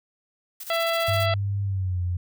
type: noise with tremolo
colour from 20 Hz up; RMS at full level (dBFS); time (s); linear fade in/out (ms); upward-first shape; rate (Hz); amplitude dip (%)
blue; -36; 0.6-1.26; 5; square; 15; 65
type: harmonic tone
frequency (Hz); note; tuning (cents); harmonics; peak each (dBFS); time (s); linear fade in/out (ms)
667; E5; +20; 1 / 2 / 3 / 4 / 5 / 6 / 7; -24 / -29 / -31 / -34 / -32 / -38 / -38; 0.7-1.34; 2
type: tone with pitch glide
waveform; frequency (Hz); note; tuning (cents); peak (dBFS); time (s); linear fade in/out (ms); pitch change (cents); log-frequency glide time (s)
sine; 99.9 to 89; G2 to F2; +33 to +33; -23; 1.08-2.17; 5; -200; 1.63-2
effects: none